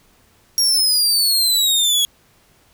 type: exponential sweep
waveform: sawtooth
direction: down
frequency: 5630 to 3322 Hz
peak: -11 dBFS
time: 0.58-2.05 s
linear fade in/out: 0 ms
effects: pink hiss -55 dBFS RMS until 2.73 s